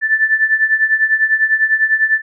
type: tone with tremolo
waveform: sine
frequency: 1760 Hz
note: A6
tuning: in tune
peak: -7 dBFS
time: 0.01-2.22 s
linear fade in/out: 50 ms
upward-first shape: triangle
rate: 10 Hz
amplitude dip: 85%
effects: none